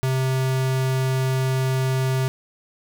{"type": "tone", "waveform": "square", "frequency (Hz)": 131.2, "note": "C3", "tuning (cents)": 5, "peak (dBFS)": -20, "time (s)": [0.03, 2.28], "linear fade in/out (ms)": 0, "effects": []}